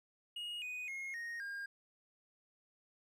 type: tone with pitch steps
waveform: triangle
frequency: 2874 / 2488 / 2153 / 1863.6 / 1613 Hz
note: F7 / D#7 / C7 / A#6 / G6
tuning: +49 / -1 / +49 / -1 / +49 cents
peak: -39 dBFS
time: 0.36-1.66 s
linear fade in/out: 5 ms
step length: 260 ms
effects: none